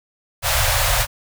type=band-stop noise; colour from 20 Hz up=pink; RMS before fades=-18 dBFS; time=0.42-1.07 s; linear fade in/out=50 ms; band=130 to 520 Hz; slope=96 dB/octave; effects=none